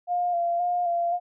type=tone with vibrato; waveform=sine; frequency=698.5 Hz; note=F5; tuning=in tune; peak=-22 dBFS; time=0.07-1.2 s; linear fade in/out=50 ms; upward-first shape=square; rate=1.9 Hz; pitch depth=26 cents each way; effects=none